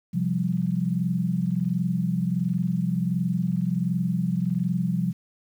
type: chord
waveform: sine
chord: C suspended fourth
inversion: none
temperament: equal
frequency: 130.81 / 174.61 / 196 Hz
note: C3 / F3 / G3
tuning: 0 / 0 / 0 cents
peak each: -29 / -24 / -28 dBFS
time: 0.13-5.13 s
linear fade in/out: 20 ms
effects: 9-bit